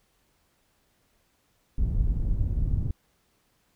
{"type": "low-pass noise", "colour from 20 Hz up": "pink", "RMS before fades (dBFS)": -25, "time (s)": [1.78, 2.91], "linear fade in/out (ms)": 5, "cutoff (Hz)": 110, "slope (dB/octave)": 12, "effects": ["pink hiss -69 dBFS RMS until 3.75 s"]}